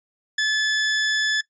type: tone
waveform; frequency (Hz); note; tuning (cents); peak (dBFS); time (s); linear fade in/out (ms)
sawtooth; 1729; A6; -31; -15; 0.38-1.41; 5
effects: noise-tail reverb RT60 0.1 s tail -19 dB re dry + resampled to 16000 Hz